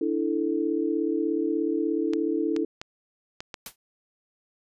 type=chord; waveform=sine; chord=D suspended second; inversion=none; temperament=just; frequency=293.7 / 330.4 / 440.5 Hz; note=D4 / E4 / A4; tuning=0 / +4 / +2 cents; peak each=-28 / -26 / -29 dBFS; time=0.01-2.65 s; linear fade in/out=5 ms
type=clicks; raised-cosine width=0.2 ms; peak=-18 dBFS; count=5; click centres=2.135 / 2.564 / 2.815 / 3.405 / 3.542 s
type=noise with exponential decay; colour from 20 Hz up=white; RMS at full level=-32 dBFS; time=3.66-3.76 s; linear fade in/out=2 ms; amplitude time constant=20 ms
effects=resampled to 32000 Hz

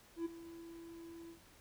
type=tone with ADSR envelope; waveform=triangle; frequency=334.1 Hz; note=E4; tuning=23 cents sharp; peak=-32 dBFS; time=0.16-1.4 s; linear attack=94 ms; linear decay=16 ms; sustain=-15 dB; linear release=110 ms; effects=pink hiss -63 dBFS RMS until 1.6 s

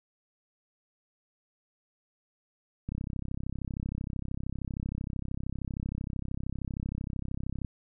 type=click train; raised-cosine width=5 ms; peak=-22 dBFS; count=158; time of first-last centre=2.89-7.648 s; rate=33 Hz; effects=none

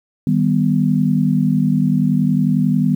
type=chord; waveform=sine; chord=Eb augmented; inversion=none; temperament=equal; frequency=155.56 / 196 / 246.9 Hz; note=Eb3 / G3 / B3; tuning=0 / 0 / 0 cents; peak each=-17 dBFS; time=0.27-2.95 s; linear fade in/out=2 ms; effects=8-bit

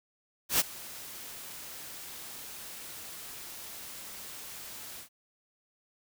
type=noise with ADSR envelope; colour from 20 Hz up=white; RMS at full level=-23 dBFS; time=0.49-5.09 s; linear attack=110 ms; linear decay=22 ms; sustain=-21 dB; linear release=100 ms; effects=none

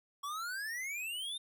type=exponential sweep; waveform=square; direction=up; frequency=1108.7 to 3686 Hz; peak=-38 dBFS; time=0.23-1.38 s; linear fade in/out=10 ms; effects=none

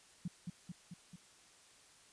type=tone with echo; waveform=sine; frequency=175.6 Hz; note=F3; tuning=10 cents sharp; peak=-36 dBFS; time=0.25-0.28 s; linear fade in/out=5 ms; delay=220 ms; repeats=4; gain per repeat=-3 dB; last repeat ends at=1.16 s; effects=white hiss -63 dBFS RMS until 2.12 s + resampled to 22050 Hz

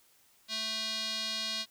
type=tone with band-pass filter; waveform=square; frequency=220 Hz; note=A3; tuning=in tune; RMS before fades=-35 dBFS; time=0.48-1.66 s; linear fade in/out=50 ms; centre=4100 Hz; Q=3.5; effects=white hiss -65 dBFS RMS until 1.7 s

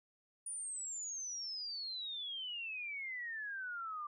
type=exponential sweep; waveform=sine; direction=down; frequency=9650 to 1174.7 Hz; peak=-40 dBFS; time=0.46-4.07 s; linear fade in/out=5 ms; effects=none

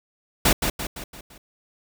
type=noise with echo; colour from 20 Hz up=pink; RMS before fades=-17 dBFS; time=0.45-0.53 s; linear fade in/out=5 ms; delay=170 ms; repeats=5; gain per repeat=-6 dB; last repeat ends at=1.38 s; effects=none

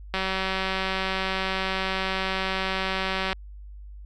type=click train; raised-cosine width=0.3 ms; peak=-11 dBFS; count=607; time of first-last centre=0.14-3.329 s; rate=190 Hz; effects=added 50 Hz sine -39 dBFS peak until 4.05 s

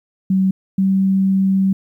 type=tone pair in turn; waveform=sine; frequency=190 / 192.32 Hz; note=F#3 / G3; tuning=+46 / -33 cents; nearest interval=unison; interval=21 cents; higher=second; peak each=-12 dBFS; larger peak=neither; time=0.3-0.51 / 0.78-1.73 s; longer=second; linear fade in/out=5 ms; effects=9-bit

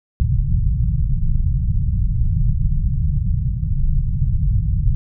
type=low-pass noise; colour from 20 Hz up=pink; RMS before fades=-17 dBFS; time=0.2-4.95 s; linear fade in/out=0 ms; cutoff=160 Hz; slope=48 dB/octave; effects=none

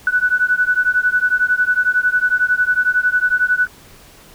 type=beating tone pair; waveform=sine; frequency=1480 / 1491 Hz; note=F#6 / F#6; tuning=0 / +13 cents; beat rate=11 Hz; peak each=-16 / -16 dBFS; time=0.07-3.67 s; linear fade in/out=2 ms; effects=pink hiss -44 dBFS RMS until 4.34 s

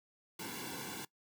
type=noise with comb filter; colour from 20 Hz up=pink; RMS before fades=-43 dBFS; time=0.39-1.05 s; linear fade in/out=5 ms; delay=1.6 ms; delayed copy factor=-0.9; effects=noise-tail reverb RT60 0.1 s tail -20 dB re dry + high-pass 150 Hz 12 dB/octave

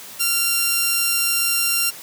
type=tone pair together; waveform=5% pulse; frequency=1381 / 2762 Hz; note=F6 / F7; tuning=-20 / -20 cents; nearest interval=octave; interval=1200 cents; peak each=-12 dBFS; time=0.19-1.91 s; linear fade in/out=20 ms; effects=white hiss -38 dBFS RMS until 2.02 s + high-pass 100 Hz 12 dB/octave

